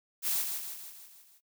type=noise with echo; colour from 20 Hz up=blue; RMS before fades=-30 dBFS; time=0.22-0.45 s; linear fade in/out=50 ms; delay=160 ms; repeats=6; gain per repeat=-5 dB; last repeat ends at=1.41 s; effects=noise-tail reverb RT60 0.1 s tail -24 dB re dry